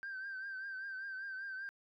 sine tone with vibrato, 1564 Hz, G6, 4 cents flat, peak -39 dBFS, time 0.03-1.69 s, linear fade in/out 0 ms, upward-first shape triangle, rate 5.1 Hz, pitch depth 60 cents each way, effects tanh soft clip ceiling -38 dBFS

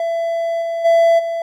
triangle tone with level steps, 669 Hz, E5, 25 cents sharp, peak -15 / -17 / -7 / -17 dBFS, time 0-1.42 s, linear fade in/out 2 ms, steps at 0.61 / 0.84 / 1.18 s, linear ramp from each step 20 ms, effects none

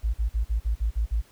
sine tone bursts, 55.1 Hz, A1, 3 cents sharp, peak -21 dBFS, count 8, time 0.03-1.218 s, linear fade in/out 20 ms, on 110 ms, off 44 ms, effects pink hiss -57 dBFS RMS until 1.31 s

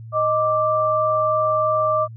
sine tone pair together, 622.3 / 1174.7 Hz, D#5 / D6, 0 / 0 cents, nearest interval major seventh, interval 1100 cents, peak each -19 dBFS, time 0.12-2.08 s, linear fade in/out 50 ms, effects added 113 Hz sine -34 dBFS peak until 2.16 s

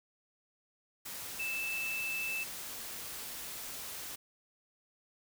sine tone in noise, 2637 Hz, E7, in tune, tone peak -34 dBFS, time 1.39-2.44 s, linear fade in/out 10 ms, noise white, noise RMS -43 dBFS, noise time 1.05-4.16 s, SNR +6 dB, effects none

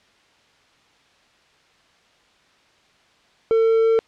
triangle tone with quantisation, 450.4 Hz, A4, 40 cents sharp, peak -12 dBFS, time 3.51-3.99 s, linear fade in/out 0 ms, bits 7, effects white hiss -57 dBFS RMS until 4.07 s + low-pass 4000 Hz 12 dB/octave

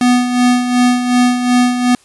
square tone with tremolo, 246.9 Hz, B3, in tune, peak -8 dBFS, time 0.01-1.95 s, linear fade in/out 2 ms, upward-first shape sine, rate 2.7 Hz, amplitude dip 60%, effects white hiss -49 dBFS RMS until 2.04 s + resampled to 24000 Hz

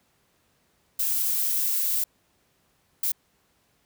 violet noise bursts at uneven times, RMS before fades -25 dBFS, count 2, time 0.99-2.04 / 3.03-3.12 s, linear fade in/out 5 ms, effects pink hiss -67 dBFS RMS until 3.85 s + high-pass 60 Hz 12 dB/octave

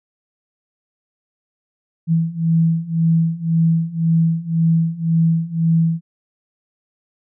sine beating tone pair, 163.3 / 165.2 Hz, E3 / E3, -16 / +4 cents, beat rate 1.9 Hz, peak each -18 / -16 dBFS, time 2.07-6.01 s, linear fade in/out 50 ms, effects none

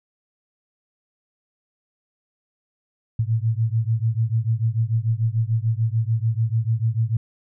sine beating tone pair, 110 / 116.8 Hz, A2 / A#2, 0 / +4 cents, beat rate 6.8 Hz, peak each -21 / -22 dBFS, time 3.19-7.17 s, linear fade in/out 5 ms, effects none

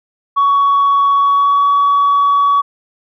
sine tone with pitch glide, 1121 to 1132.1 Hz, C#6 to C#6, +19 to +36 cents, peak -7 dBFS, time 0.36-2.62 s, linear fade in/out 20 ms, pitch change +17 cents, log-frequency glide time 1.16-1.68 s, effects tanh soft clip ceiling -6 dBFS

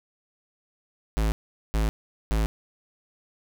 square tone bursts, 54 Hz, A1, 32 cents flat, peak -22 dBFS, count 3, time 1.17-2.46 s, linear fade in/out 0 ms, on 150 ms, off 420 ms, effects none

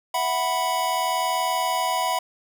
square chord, E suspended second, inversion none, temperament equal, 659.3 / 740 / 987.8 Hz, E5 / F#5 / B5, 0 / 0 / 0 cents, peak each -30 / -27 / -25 dBFS, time 0.14-2.19 s, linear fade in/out 5 ms, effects none

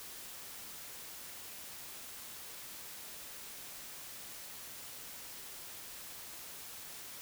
silence, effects white hiss -48 dBFS RMS until 7.21 s

